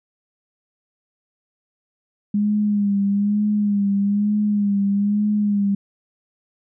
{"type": "tone with vibrato", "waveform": "sine", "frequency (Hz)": 204.3, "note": "G#3", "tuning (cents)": -28, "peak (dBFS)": -16, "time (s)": [2.34, 5.75], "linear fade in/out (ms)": 5, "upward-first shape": "sine", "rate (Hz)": 1.1, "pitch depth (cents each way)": 46, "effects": []}